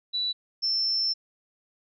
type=tone pair in turn; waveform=sine; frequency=3951 / 5346 Hz; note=B7 / E8; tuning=0 / +23 cents; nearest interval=perfect fourth; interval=523 cents; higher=second; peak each=-25 / -23 dBFS; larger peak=second; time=0.13-0.33 / 0.62-1.14 s; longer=second; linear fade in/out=20 ms; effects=none